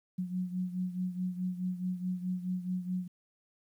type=beating tone pair; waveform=sine; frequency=181.3 / 186 Hz; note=F#3 / F#3; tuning=-35 / +9 cents; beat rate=4.7 Hz; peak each=-33 / -38 dBFS; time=0.18-3.08 s; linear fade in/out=10 ms; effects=11-bit